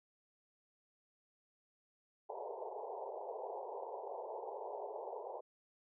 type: band-pass noise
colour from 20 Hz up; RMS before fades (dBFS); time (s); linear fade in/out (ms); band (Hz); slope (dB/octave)
pink; -45; 2.29-5.41; 10; 390 to 960; 96
effects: none